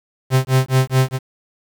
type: tone with tremolo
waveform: 45% pulse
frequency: 130.81 Hz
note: C3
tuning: in tune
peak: -10 dBFS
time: 0.3-1.19 s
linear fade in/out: 50 ms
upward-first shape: sine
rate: 4.7 Hz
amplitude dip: 100%
effects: 7-bit